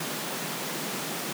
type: high-pass noise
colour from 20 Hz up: pink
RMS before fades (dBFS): -33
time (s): 0-1.33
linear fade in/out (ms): 5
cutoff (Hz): 140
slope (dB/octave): 96
effects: none